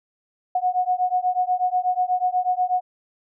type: beating tone pair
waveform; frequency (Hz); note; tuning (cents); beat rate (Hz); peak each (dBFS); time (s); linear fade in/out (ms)
sine; 726 / 734.2; F#5 / F#5; -33 / -14; 8.2; -22; 0.55-2.81; 5
effects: none